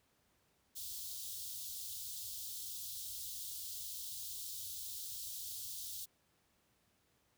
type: band-stop noise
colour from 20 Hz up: white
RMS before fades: -45 dBFS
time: 0.75-6.06 s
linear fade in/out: 20 ms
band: 110 to 3300 Hz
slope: 48 dB/octave
effects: pink hiss -75 dBFS RMS until 7.37 s + high-pass 60 Hz 12 dB/octave